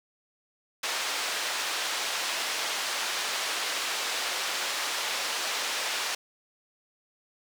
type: band-pass noise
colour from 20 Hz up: white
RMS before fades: -31 dBFS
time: 0.83-6.15 s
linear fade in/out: 5 ms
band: 530 to 4900 Hz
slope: 12 dB/octave
effects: none